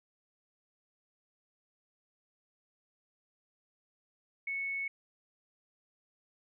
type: tone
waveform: sine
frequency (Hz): 2208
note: C#7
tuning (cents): -7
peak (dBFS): -33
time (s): 4.47-4.88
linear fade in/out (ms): 5
effects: none